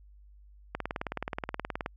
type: click train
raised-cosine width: 0.5 ms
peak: -17 dBFS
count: 22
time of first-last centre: 0.75-1.861 s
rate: 18.9 Hz
effects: added 50 Hz sine -52 dBFS peak until 1.96 s